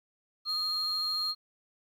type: tone pair together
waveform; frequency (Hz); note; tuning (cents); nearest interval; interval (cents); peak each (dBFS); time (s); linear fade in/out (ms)
sine; 1244.5 / 4229; D#6 / C8; 0 / +18; octave + major sixth; 2118; -38 / -27; 0.45-1.35; 50
effects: tanh soft clip ceiling -26 dBFS + 11-bit